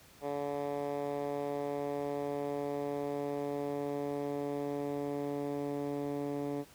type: tone with band-pass filter sweep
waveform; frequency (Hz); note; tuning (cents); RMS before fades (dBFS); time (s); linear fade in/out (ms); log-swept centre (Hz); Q
10% pulse; 143.3; D3; -42; -36; 0.21-6.65; 50; 540 to 320; 1.3
effects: pink hiss -58 dBFS RMS until 6.74 s + high-pass 60 Hz 12 dB/octave